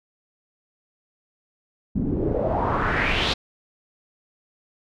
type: noise with low-pass filter sweep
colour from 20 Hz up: pink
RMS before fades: -23 dBFS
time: 1.95-3.34 s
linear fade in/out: 10 ms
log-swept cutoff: 210 to 4100 Hz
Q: 3.5
effects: none